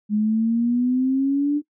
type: exponential sweep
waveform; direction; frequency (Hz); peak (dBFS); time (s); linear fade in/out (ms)
sine; up; 207.7 to 297.1; -17; 0.09-1.62; 50
effects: noise-tail reverb RT60 0.1 s tail -22 dB re dry